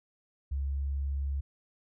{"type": "tone with pitch glide", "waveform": "sine", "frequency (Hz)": [69, 69.4], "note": ["C#2", "C#2"], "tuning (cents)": [-7, 3], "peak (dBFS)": -29, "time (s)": [0.51, 1.41], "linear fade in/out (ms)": 10, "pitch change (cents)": 10, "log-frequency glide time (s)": [0.66, 0.85], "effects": []}